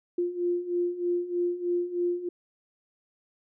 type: beating tone pair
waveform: sine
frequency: 349.2 / 352.4 Hz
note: F4 / F4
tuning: 0 / +16 cents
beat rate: 3.2 Hz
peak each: -31 / -27 dBFS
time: 0.18-2.29 s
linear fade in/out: 5 ms
effects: none